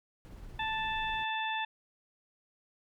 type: noise with tremolo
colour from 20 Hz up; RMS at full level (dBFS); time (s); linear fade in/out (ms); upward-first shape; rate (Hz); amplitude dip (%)
brown; -46; 0.25-1.24; 0; sine; 17; 25
type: harmonic tone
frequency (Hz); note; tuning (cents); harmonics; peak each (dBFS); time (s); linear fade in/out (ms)
880; A5; 0; 1 / 2 / 3 / 4; -34 / -37 / -39 / -40; 0.59-1.65; 5
effects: none